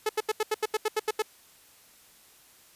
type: tone bursts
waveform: sawtooth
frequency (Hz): 431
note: A4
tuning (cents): -36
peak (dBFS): -20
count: 11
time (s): 0.06-1.222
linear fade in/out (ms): 5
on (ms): 32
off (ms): 81
effects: white hiss -57 dBFS RMS until 2.75 s + resampled to 32000 Hz